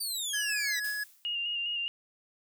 20% pulse exponential sweep, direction down, 4699 to 1900 Hz, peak -26 dBFS, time 0-0.8 s, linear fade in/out 10 ms
square tone with tremolo, 1682 Hz, G#6, 22 cents sharp, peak -31 dBFS, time 0.33-1.04 s, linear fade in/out 10 ms, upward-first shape sine, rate 6 Hz, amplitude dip 25%
blue noise with exponential decay, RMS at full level -40 dBFS, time 0.84-1.44 s, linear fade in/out 5 ms, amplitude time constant 130 ms
sine tone with vibrato, 2828 Hz, F7, 21 cents sharp, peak -30 dBFS, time 1.25-1.88 s, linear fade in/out 0 ms, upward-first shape square, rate 4.9 Hz, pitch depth 24 cents each way
effects none

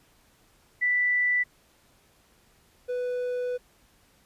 sine / triangle tone pair in turn, 1975.5 / 495.2 Hz, B6 / B4, 0 / +5 cents, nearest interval 2 octaves, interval 2395 cents, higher first, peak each -21 / -25 dBFS, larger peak first, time 0.81-1.44 / 2.88-3.58 s, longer second, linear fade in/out 20 ms, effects pink hiss -62 dBFS RMS until 4.25 s + resampled to 32000 Hz

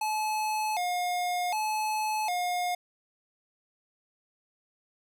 square tone with vibrato, 784 Hz, G5, in tune, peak -28 dBFS, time 0.01-2.75 s, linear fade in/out 5 ms, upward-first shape square, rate 0.66 Hz, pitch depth 160 cents each way, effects none

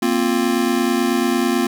square chord, Bb suspended second, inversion none, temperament just, 233.1 / 262.2 / 349.6 Hz, Bb3 / C4 / F4, 0 / +4 / +2 cents, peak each -21 dBFS, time 0.02-1.67 s, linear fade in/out 5 ms, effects none

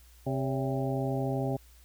harmonic tone with a mistuned harmonic, 132.6 Hz, C3, 23 cents sharp, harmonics 1 / 2 / 3 / 4 / 5 / 6, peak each -31 / -34 / -36 / -37 / -38 / -39 dBFS, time 0.26-1.57 s, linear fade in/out 10 ms, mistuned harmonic 4, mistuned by +95 cents, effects added 60 Hz sine -54 dBFS peak until 1.84 s + white hiss -61 dBFS RMS until 1.84 s

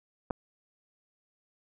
clicks, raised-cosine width 1 ms, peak -27 / -16 dBFS, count 2, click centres 0.304 / 0.308 s, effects none

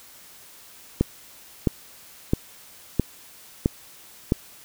click train, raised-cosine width 3 ms, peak -5 dBFS, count 6, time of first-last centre 1.01-4.321 s, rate 1.51 Hz, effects white hiss -48 dBFS RMS until 4.64 s

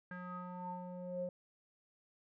square tone with low-pass filter sweep, 180 Hz, F#3, 47 cents flat, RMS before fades -44 dBFS, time 0.11-1.29 s, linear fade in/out 2 ms, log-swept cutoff 1600 to 500 Hz, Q 9.2, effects none

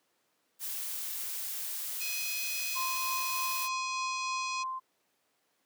blue noise, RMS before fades -37 dBFS, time 0.59-3.69 s, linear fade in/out 50 ms
harmonic tone, 836 Hz, G#5, 11 cents sharp, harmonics 3 / 4 / 5 / 6 / 7 / 8 / 9 / 10, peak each -37 / -48 / -43 / -45 / -44 / -52 / -52 / -56 dBFS, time 2-4.64 s, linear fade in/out 20 ms
sine tone with tremolo, 1043 Hz, C6, 6 cents flat, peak -32 dBFS, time 2.75-4.8 s, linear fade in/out 20 ms, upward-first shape triangle, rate 3.3 Hz, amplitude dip 35%
effects pink hiss -74 dBFS RMS until 5.65 s + high-pass 300 Hz 12 dB/octave

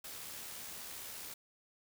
white noise with amplitude modulation, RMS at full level -45 dBFS, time 0.04-1.34 s, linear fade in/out 5 ms, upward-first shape sine, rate 74.8 Hz, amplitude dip 30%, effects none

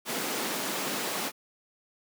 pink high-pass noise, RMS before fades -32 dBFS, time 0.05-1.32 s, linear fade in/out 50 ms, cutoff 210 Hz, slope 24 dB/octave, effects none

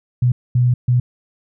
sine tone bursts at uneven times, 123.47 Hz, B2, in tune, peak -11 dBFS, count 3, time 0.22-0.32 / 0.55-0.74 / 0.88-1 s, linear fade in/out 5 ms, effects none

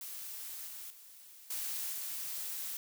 blue noise with level steps, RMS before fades -44 / -46 / -55 / -38 / -40 dBFS, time 0.01-2.77 s, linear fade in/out 2 ms, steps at 0.67 / 0.9 / 1.5 / 1.92 s, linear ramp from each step 5 ms, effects none

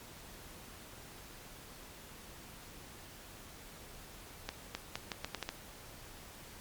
accelerating click train, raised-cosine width 0.2 ms, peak -19 dBFS, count 8, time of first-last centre 4.49-5.49 s, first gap 260 ms, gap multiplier 0.79, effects pink hiss -52 dBFS RMS until 6.6 s + MP3 96 kbps

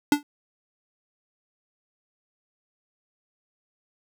square tone with exponential decay, 291.6 Hz, D4, 12 cents flat, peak -13 dBFS, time 0.12-0.23 s, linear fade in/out 2 ms, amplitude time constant 22 ms, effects none

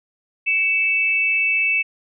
sine tone pair together, 2252 / 2637 Hz, C#7 / E7, +27 / 0 cents, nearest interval minor third, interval 273 cents, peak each -22 / -17 dBFS, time 0.46-1.83 s, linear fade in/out 20 ms, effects none

